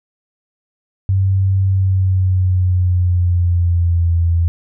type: tone with pitch glide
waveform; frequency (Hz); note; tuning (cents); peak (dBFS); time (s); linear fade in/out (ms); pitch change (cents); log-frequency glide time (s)
sine; 96 to 84.54; G2 to E2; -36 to +44; -11; 1.09-4.48; 0; -220; 1.67-4.14
effects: none